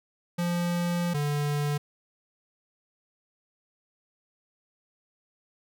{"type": "tone pair in turn", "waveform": "square", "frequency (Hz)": [173.9, 146.23], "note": ["F3", "D3"], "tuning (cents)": [-7, -7], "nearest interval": "minor third", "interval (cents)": 300, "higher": "first", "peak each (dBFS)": -26, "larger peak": "neither", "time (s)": [[0.38, 1.14], [1.14, 1.78]], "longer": "first", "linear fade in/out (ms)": 10, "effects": []}